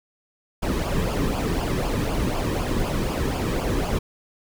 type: noise with flanger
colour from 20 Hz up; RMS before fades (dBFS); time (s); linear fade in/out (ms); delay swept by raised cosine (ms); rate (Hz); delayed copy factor
brown; -24; 0.62-3.99; 10; 0.5 to 1.46; 4; -0.65
effects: none